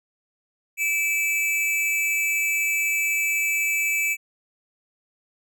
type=tone pair together; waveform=square; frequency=2316 / 2600 Hz; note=D7 / E7; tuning=-25 / -24 cents; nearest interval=major second; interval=201 cents; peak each=-23 / -27 dBFS; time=0.77-4.17 s; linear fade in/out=50 ms; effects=none